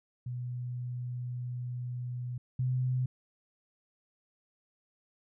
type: tone pair in turn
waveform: sine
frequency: 123.47 / 127.31 Hz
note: B2 / C3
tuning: 0 / -47 cents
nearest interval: minor second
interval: 53 cents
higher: second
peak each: -34 / -27 dBFS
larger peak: second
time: 0.26-2.38 / 2.59-3.06 s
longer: first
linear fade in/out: 5 ms
effects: none